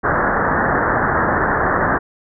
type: low-pass noise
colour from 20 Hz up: white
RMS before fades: -17 dBFS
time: 0.03-1.99 s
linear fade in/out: 20 ms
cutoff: 1800 Hz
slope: 96 dB/octave
effects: none